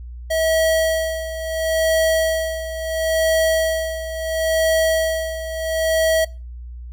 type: tone with tremolo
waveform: square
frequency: 644 Hz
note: E5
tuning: 41 cents flat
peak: -15 dBFS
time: 0.3-6.25 s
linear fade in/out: 10 ms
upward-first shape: sine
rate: 0.73 Hz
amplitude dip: 75%
effects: noise-tail reverb RT60 0.3 s tail -22 dB re dry + added 60 Hz sine -31 dBFS peak until 6.92 s